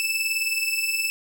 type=beating tone pair; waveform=sawtooth; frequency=2618 / 2637 Hz; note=E7 / E7; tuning=-13 / 0 cents; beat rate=19 Hz; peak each=-25 / -21 dBFS; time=0-1.1 s; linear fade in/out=0 ms; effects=none